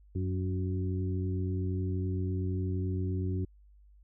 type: harmonic tone with a mistuned harmonic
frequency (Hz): 92.5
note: F#2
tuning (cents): 0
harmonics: 1 / 2 / 3 / 4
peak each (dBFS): -30 / -38 / -39 / -40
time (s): 0.15-3.45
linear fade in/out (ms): 5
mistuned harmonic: 3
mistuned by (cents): +24
effects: added 50 Hz sine -55 dBFS peak until 4.03 s